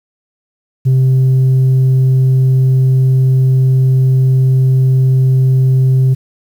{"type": "tone", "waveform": "sine", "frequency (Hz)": 130.81, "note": "C3", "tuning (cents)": 0, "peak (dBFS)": -4, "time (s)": [0.85, 6.15], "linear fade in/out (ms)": 20, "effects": ["tanh soft clip ceiling -6 dBFS", "7-bit"]}